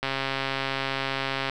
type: click train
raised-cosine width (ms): 0.3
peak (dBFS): -11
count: 199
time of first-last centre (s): 0.03-1.497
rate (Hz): 135
effects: none